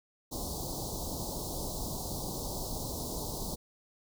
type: band-stop noise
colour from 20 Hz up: pink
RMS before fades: -37 dBFS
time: 0.31-3.56 s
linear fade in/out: 20 ms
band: 990 to 4000 Hz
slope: 48 dB/octave
effects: none